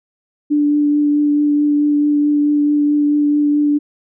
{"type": "tone with vibrato", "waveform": "sine", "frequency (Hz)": 293.7, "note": "D4", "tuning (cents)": 0, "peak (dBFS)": -11, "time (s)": [0.5, 3.79], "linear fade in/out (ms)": 20, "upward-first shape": "triangle", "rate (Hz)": 4.6, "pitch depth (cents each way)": 13, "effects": []}